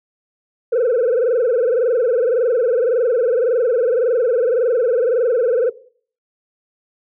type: tone with frequency modulation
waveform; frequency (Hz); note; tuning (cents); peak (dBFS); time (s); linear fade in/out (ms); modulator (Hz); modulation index
sine; 481.1; B4; -45; -11; 0.72-5.7; 10; 21.8; 1.8
effects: noise-tail reverb RT60 0.5 s tail -18 dB re dry + tanh soft clip ceiling -11 dBFS